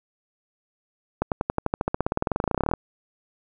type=accelerating click train; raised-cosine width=1 ms; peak=-8 dBFS; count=30; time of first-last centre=1.22-2.737 s; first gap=98 ms; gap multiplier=0.95; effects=none